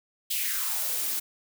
blue noise with high-pass filter sweep, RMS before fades -29 dBFS, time 0.3-1.2 s, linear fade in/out 10 ms, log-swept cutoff 3100 to 210 Hz, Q 3.4, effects none

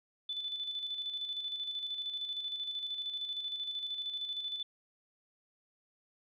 sine tone with tremolo, 3500 Hz, A7, 10 cents flat, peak -34 dBFS, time 0.29-4.63 s, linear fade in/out 5 ms, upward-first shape square, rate 13 Hz, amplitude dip 45%, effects none

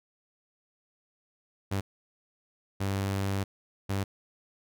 sawtooth tone bursts at uneven times, 98 Hz, G2, in tune, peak -24 dBFS, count 3, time 1.71-1.81 / 2.8-3.44 / 3.89-4.04 s, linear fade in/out 10 ms, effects none

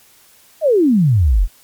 sine exponential sweep, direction down, 673 to 36.65 Hz, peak -9 dBFS, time 0.61-1.48 s, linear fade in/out 50 ms, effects white hiss -49 dBFS RMS until 1.63 s + MP3 96 kbps

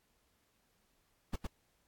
brown noise with echo, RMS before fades -35 dBFS, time 1.33-1.36 s, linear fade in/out 5 ms, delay 110 ms, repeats 1, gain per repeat -3 dB, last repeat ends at 1.47 s, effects pink hiss -75 dBFS RMS until 1.87 s + AAC 64 kbps

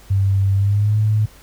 sine tone with pitch glide, 97.7 to 107.16 Hz, G2 to A2, -5 to -45 cents, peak -13 dBFS, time 0.1-1.26 s, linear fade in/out 10 ms, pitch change +160 cents, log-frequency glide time 0.54-0.98 s, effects added 49 Hz sine -48 dBFS peak until 1.42 s + pink hiss -47 dBFS RMS until 1.42 s

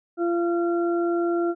harmonic tone, 343.2 Hz, F4, 30 cents flat, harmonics 1 / 2 / 4, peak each -21 / -30 / -33 dBFS, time 0.17-1.55 s, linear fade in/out 50 ms, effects none

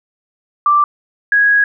sine tone pair in turn, 1174.7 / 1657 Hz, D6 / G#6, 0 / -4 cents, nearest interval tritone, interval 596 cents, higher second, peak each -8 dBFS, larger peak neither, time 0.66-0.84 / 1.32-1.64 s, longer second, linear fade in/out 2 ms, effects none

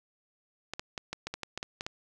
clicks, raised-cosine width 0.2 ms, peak -18 dBFS, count 11, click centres 0.736 / 0.795 / 0.978 / 1.13 / 1.27 / 1.34 / 1.433 / 1.576 / 1.629 / 1.809 / 1.865 s, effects none

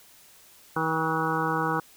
harmonic tone with a mistuned harmonic, 160.1 Hz, D#3, 50 cents sharp, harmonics 1 / 2 / 3 / 5 / 6 / 7 / 8 / 9, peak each -32 / -32 / -32 / -32 / -32 / -32 / -32 / -32 dBFS, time 0.76-1.8 s, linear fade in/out 5 ms, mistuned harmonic 9, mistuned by +36 cents, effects white hiss -54 dBFS RMS until 1.96 s

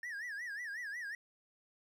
triangle tone with vibrato, 1782 Hz, A6, 22 cents sharp, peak -38 dBFS, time 0.03-1.15 s, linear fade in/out 2 ms, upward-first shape sine, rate 5.5 Hz, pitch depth 180 cents each way, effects 13-bit

